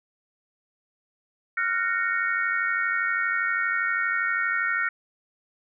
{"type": "chord", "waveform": "sine", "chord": "Gb major seventh", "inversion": "third", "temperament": "just", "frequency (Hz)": [1387.5, 1480, 1850, 2220], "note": ["F6", "Gb6", "Bb6", "Db7"], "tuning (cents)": [-12, 0, -14, 2], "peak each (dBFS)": [-27, -29, -27, -31], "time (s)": [1.57, 4.89], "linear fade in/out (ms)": 5, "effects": []}